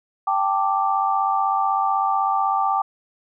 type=chord; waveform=sine; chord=G suspended second; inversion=none; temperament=equal; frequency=784 / 880 / 1174.7 Hz; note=G5 / A5 / D6; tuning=0 / 0 / 0 cents; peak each=-21 / -24 / -22 dBFS; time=0.27-2.82 s; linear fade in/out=5 ms; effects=none